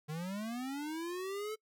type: linear sweep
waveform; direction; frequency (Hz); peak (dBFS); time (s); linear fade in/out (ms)
square; up; 147.7 to 440; -38; 0.08-1.56; 20
effects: noise-tail reverb RT60 0.1 s tail -25 dB re dry